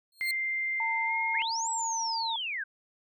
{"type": "tone with exponential growth", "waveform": "sawtooth", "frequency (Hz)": 4233, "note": "C8", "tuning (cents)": 19, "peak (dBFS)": -26, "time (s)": [0.12, 0.31], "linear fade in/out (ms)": 2, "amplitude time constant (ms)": 40}
{"type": "tone with pitch glide", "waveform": "sine", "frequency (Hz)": [2093, 2136], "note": ["C7", "C7"], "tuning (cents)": [0, 35], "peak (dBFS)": -28, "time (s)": [0.21, 1.42], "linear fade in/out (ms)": 0, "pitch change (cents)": 35, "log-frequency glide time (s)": [1.06, 1.13]}
{"type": "tone", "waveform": "sine", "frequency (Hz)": 908, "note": "A#5", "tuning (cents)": -46, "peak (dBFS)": -31, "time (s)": [0.8, 2.36], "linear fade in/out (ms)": 2}
{"type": "linear two-way sweep", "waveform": "sine", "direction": "up then down", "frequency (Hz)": [1501, 7902, 1501], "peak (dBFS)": -31, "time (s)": [1.34, 2.64], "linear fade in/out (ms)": 10, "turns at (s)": 1.7}
{"effects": []}